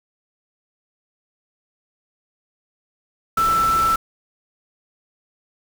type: tone in noise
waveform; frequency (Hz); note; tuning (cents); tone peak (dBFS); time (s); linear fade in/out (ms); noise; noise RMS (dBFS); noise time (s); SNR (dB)
sine; 1330; E6; +15; -15; 3.37-3.96; 5; pink; -29; 3.37-3.96; +11
effects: none